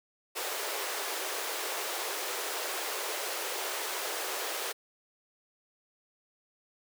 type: high-pass noise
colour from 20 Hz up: pink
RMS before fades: -35 dBFS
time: 0.35-4.73 s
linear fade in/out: 20 ms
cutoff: 370 Hz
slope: 48 dB/octave
effects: none